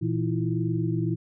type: tone cluster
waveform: sine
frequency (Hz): 117.5 / 165.6 / 322.3 / 343.8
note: A#2 / E3 / E4 / F4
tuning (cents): +14 / +8 / -39 / -27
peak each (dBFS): -27 / -28 / -30 / -33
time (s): 0.01-1.16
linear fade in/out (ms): 20
effects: none